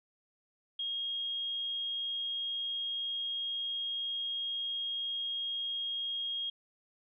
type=tone; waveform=sine; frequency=3259 Hz; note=G#7; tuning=33 cents flat; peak=-33 dBFS; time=0.79-6.5 s; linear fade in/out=5 ms; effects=none